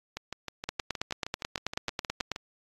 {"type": "two click trains", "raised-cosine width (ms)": 0.2, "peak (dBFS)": [-18, -12], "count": [15, 16], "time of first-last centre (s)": [[0.17, 2.361], [0.69, 2.317]], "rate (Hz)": [6.39, 9.22], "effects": ["AAC 32 kbps"]}